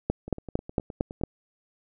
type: two click trains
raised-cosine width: 2 ms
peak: -10 / -24 dBFS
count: 6 / 10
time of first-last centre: 0.1-1.236 / 0.28-1.213 s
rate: 4.4 / 9.65 Hz
effects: none